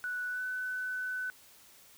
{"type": "tone with pitch glide", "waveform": "sine", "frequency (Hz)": [1480, 1504.1], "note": ["F#6", "F#6"], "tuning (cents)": [0, 28], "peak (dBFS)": -33, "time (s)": [0.04, 1.3], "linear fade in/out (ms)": 0, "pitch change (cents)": 28, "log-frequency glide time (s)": [0.29, 0.43], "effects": ["white hiss -58 dBFS RMS until 1.97 s"]}